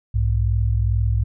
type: tone pair together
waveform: sine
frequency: 62.14 / 104.5 Hz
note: B1 / G#2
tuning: +11 / +11 cents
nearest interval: major sixth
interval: 900 cents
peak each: -19 / -19 dBFS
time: 0.14-1.24 s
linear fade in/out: 10 ms
effects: none